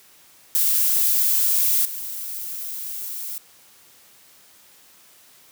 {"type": "noise with level steps", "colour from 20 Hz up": "violet", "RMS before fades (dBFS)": [-19, -31], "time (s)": [0.55, 3.38], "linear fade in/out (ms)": 0, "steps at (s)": 1.85, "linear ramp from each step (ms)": 2, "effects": ["white hiss -52 dBFS RMS until 5.51 s", "high-pass 80 Hz 12 dB/octave"]}